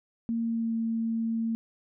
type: tone with pitch glide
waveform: sine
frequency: 230.1 to 226.9 Hz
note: A#3 to A#3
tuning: -22 to -47 cents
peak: -26 dBFS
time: 0.29-1.55 s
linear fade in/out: 0 ms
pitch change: -25 cents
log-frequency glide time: 0.4-0.76 s
effects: none